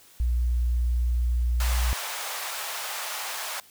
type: tone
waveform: sine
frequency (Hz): 60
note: B1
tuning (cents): -49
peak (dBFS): -21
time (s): 0.2-1.93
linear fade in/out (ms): 0
type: high-pass noise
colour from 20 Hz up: pink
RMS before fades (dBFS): -33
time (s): 1.6-3.6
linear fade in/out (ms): 2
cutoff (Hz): 690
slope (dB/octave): 24
effects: white hiss -54 dBFS RMS until 3.7 s